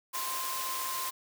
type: tone in noise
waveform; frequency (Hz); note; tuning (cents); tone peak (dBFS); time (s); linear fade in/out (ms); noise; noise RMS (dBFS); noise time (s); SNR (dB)
sine; 1046.5; C6; 0; -36; 0.13-1.11; 20; white; -36; 0.13-1.11; -3
effects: high-pass 400 Hz 12 dB/octave